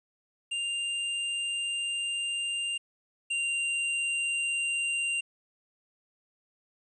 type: tone pair in turn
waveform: square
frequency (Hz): 2794 / 2778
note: F7 / F7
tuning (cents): 0 / -10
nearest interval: unison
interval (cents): 10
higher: first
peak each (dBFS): -30 / -28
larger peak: second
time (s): 0.51-2.78 / 3.3-5.21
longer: first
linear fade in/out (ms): 10
effects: resampled to 24000 Hz + 11-bit